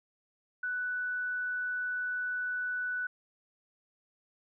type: tone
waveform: sine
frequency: 1487 Hz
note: F#6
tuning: 8 cents sharp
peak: -31 dBFS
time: 0.63-3.07 s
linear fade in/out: 5 ms
effects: none